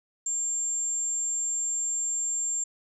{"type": "tone", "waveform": "sine", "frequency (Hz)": 7360, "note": "A#8", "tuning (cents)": -23, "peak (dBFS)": -26, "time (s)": [0.26, 2.64], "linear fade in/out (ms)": 5, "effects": []}